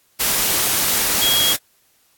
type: tone in noise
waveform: sine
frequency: 3294 Hz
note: G#7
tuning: 15 cents flat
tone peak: -16 dBFS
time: 1.21-1.54 s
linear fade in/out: 20 ms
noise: white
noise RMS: -18 dBFS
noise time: 0.19-1.57 s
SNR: -1 dB
effects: white hiss -59 dBFS RMS until 2.17 s + AAC 64 kbps